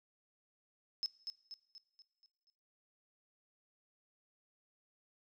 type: tone with echo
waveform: sine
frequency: 5200 Hz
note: E8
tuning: 24 cents flat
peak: -33 dBFS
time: 1.03-1.06 s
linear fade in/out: 0 ms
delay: 240 ms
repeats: 6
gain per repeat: -6 dB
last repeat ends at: 2.5 s
effects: noise-tail reverb RT60 1.0 s tail -19 dB re dry